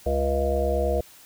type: harmonic tone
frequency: 69.3 Hz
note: C#2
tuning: in tune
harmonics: 1 / 3 / 5 / 7 / 9 / 10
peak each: -25 / -35 / -33 / -26 / -27 / -31 dBFS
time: 0.06-1.01 s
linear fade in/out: 5 ms
effects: white hiss -50 dBFS RMS until 1.25 s